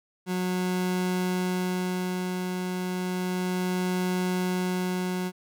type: tone with tremolo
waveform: 30% pulse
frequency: 182.5 Hz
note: F#3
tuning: 24 cents flat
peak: -22 dBFS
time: 0.26-5.32 s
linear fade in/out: 50 ms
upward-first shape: sine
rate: 0.32 Hz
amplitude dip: 35%
effects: none